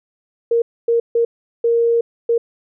sine tone bursts at uneven times, 466.2 Hz, A#4, in tune, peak -12 dBFS, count 5, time 0.51-0.62 / 0.88-1 / 1.15-1.25 / 1.64-2.01 / 2.29-2.38 s, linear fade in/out 5 ms, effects none

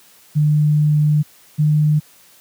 sine tone pair in turn, 150.3 / 151.35 Hz, D3 / D#3, +40 / -48 cents, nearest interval unison, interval 12 cents, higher second, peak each -11 dBFS, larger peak neither, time 0.35-1.23 / 1.58-2 s, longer first, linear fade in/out 20 ms, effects white hiss -49 dBFS RMS until 2.4 s + high-pass 80 Hz 12 dB/octave

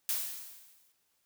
blue noise with exponential decay, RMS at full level -30 dBFS, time 0.09-0.92 s, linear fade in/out 1 ms, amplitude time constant 180 ms, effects white hiss -75 dBFS RMS until 1.25 s

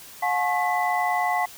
sine tone cluster, 719 / 859 / 1088 / 1997 Hz, F#5 / A5 / C#6 / B6, -50 / -42 / -33 / +19 cents, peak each -24 / -26 / -29 / -28 dBFS, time 0.22-1.46 s, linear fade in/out 10 ms, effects white hiss -44 dBFS RMS until 1.57 s

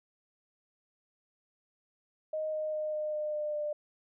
sine tone with pitch steps, 622.3 / 618 / 613.7 / 609.5 / 605.3 / 601.1 / 597 Hz, D#5 / D#5 / D#5 / D#5 / D#5 / D5 / D5, 0 / -12 / -24 / -36 / -48 / +40 / +28 cents, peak -31 dBFS, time 2.33-3.73 s, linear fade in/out 5 ms, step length 200 ms, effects none

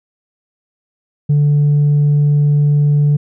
triangle tone with tanh clipping, 146.3 Hz, D3, 6 cents flat, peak -9 dBFS, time 1.29-3.17 s, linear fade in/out 10 ms, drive 6 dB, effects none

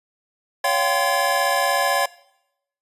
square tone cluster, 562 / 700 / 776 / 1033 / 1704 Hz, C#5 / F5 / G5 / C6 / G#6, +24 / +4 / -18 / -22 / +44 cents, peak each -25 dBFS, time 0.64-2.06 s, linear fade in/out 5 ms, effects noise-tail reverb RT60 0.8 s tail -21 dB re dry + resampled to 32000 Hz

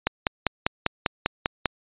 click train, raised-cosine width 0.3 ms, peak -4 dBFS, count 9, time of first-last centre 0.07-1.657 s, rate 5.04 Hz, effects resampled to 8000 Hz

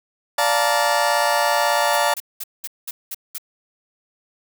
30% pulse chord, Bb major seventh, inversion first, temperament just, 582.7 / 699.2 / 874.1 / 932.3 Hz, D5 / F5 / A5 / Bb5, -14 / +2 / -12 / 0 cents, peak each -19 / -20 / -19 / -21 dBFS, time 0.38-2.14 s, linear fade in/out 5 ms
blue noise bursts, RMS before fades -29 dBFS, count 7, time 1.93-3.382 s, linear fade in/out 5 ms, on 36 ms, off 200 ms
effects none

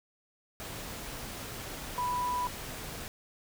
sine tone in noise, 987.8 Hz, B5, in tune, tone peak -29 dBFS, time 1.98-2.47 s, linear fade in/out 0 ms, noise pink, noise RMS -41 dBFS, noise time 0.6-3.08 s, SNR +9 dB, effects none

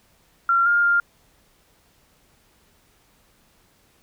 sine tone with pitch steps, 1373 / 1409 / 1400 Hz, F6 / F6 / F6, -30 / +15 / +4 cents, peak -15 dBFS, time 0.49-1 s, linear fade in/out 2 ms, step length 170 ms, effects pink hiss -60 dBFS RMS until 4.02 s

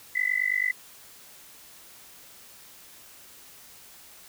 sine tone with amplitude modulation, 2004 Hz, B6, 25 cents sharp, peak -19 dBFS, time 0.15-0.72 s, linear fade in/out 10 ms, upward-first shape sine, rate 49.2 Hz, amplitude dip 95%, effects white hiss -50 dBFS RMS until 4.28 s

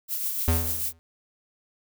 violet noise with tremolo, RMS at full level -27 dBFS, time 0.08-0.93 s, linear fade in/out 50 ms, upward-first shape triangle, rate 6.8 Hz, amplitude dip 45%
square tone with exponential decay, 82.41 Hz, E2, in tune, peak -18 dBFS, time 0.48-0.99 s, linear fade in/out 0 ms, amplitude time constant 110 ms
effects none

